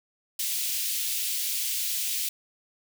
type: high-pass noise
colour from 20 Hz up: white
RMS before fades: -29 dBFS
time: 0.39-2.29 s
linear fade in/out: 5 ms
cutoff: 2500 Hz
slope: 24 dB/octave
effects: none